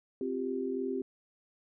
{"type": "chord", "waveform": "sine", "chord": "C suspended fourth", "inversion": "none", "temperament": "equal", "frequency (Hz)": [261.6, 349.2, 392], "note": ["C4", "F4", "G4"], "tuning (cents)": [0, 0, 0], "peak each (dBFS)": [-35, -39, -34], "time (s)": [0.21, 1.02], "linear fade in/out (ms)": 2, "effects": []}